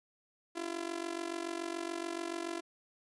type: tone with amplitude modulation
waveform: sawtooth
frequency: 339.1 Hz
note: E4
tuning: 49 cents sharp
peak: -29 dBFS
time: 0.55-2.61 s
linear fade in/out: 20 ms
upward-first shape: sine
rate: 47 Hz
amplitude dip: 85%
effects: resampled to 24000 Hz